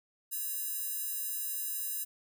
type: tone with high-pass filter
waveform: square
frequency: 561 Hz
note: C#5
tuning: 21 cents sharp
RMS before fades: -36 dBFS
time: 0.31-2.05 s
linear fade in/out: 20 ms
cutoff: 12000 Hz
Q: 0.81
effects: none